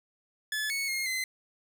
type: tone with pitch steps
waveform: sawtooth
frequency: 1723 / 2209 / 2141 / 2052 Hz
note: A6 / C#7 / C7 / C7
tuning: -37 / -7 / +39 / -34 cents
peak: -26 dBFS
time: 0.52-1.24 s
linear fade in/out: 2 ms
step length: 180 ms
effects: none